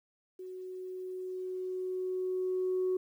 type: tone with level ramp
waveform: sine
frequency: 370 Hz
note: F#4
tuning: in tune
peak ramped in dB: -41 to -26 dBFS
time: 0.39-2.97 s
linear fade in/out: 5 ms
effects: tanh soft clip ceiling -24 dBFS + 11-bit